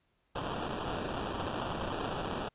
white noise with sample-and-hold, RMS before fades -36 dBFS, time 0.35-2.49 s, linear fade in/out 10 ms, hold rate 2100 Hz, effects pink hiss -75 dBFS RMS until 2.54 s + resampled to 8000 Hz

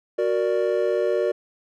triangle chord, Gb augmented, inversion none, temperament equal, 370 / 466.2 / 587.3 Hz, Gb4 / Bb4 / D5, 0 / 0 / 0 cents, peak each -22 / -22 / -22 dBFS, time 0.18-1.32 s, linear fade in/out 10 ms, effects none

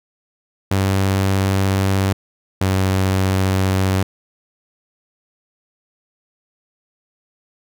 sawtooth tone pair in turn, 96.7 / 95.04 Hz, G2 / F#2, -23 / +47 cents, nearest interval unison, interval 30 cents, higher first, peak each -11 dBFS, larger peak neither, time 0.71-2.13 / 2.61-4.03 s, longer neither, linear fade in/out 5 ms, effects none

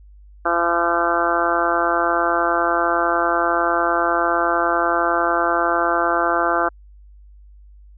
harmonic tone, 170.7 Hz, F3, 39 cents flat, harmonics 2 / 3 / 4 / 5 / 6 / 7 / 8 / 9, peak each -25 / -26 / -22 / -26 / -27 / -23 / -23 / -25 dBFS, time 0.45-6.69 s, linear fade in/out 10 ms, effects added 50 Hz sine -42 dBFS peak until 7.97 s

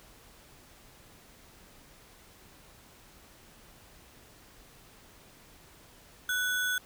sine tone with sample-and-hold, 1485 Hz, F#6, 6 cents sharp, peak -27 dBFS, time 6.29-6.78 s, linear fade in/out 2 ms, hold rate 4900 Hz, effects pink hiss -56 dBFS RMS until 6.85 s

